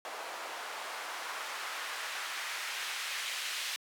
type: noise with band-pass filter sweep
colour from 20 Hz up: white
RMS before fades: -39 dBFS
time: 0.05-3.76 s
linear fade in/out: 0 ms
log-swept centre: 740 to 2700 Hz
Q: 1
effects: high-pass 400 Hz 12 dB/octave